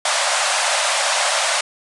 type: band-pass noise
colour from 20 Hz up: pink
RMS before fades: -19 dBFS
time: 0.05-1.61 s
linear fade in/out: 5 ms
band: 550 to 10000 Hz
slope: 96 dB/octave
effects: none